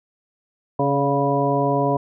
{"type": "harmonic tone with a mistuned harmonic", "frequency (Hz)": 140, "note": "C#3", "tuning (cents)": 18, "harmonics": [1, 2, 3, 4, 5, 7], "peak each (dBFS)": [-24, -24, -24, -24, -24, -24], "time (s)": [0.79, 1.97], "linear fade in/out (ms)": 5, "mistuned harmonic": 4, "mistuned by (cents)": 29, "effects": []}